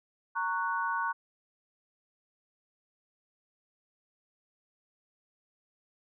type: chord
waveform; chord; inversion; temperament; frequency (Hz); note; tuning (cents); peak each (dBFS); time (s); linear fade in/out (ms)
sine; F# major; first; just; 925 / 1110 / 1480; A#5 / C#6 / F#6; -14 / +2 / 0; -33; 0.35-1.13; 20
effects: none